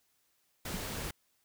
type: noise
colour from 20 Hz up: pink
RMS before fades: -39 dBFS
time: 0.65-1.11 s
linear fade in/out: 5 ms
type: tone with exponential decay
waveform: triangle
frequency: 185 Hz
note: F#3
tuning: in tune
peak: -29 dBFS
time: 0.74-0.82 s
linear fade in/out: 0 ms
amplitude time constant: 16 ms
effects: white hiss -74 dBFS RMS until 1.44 s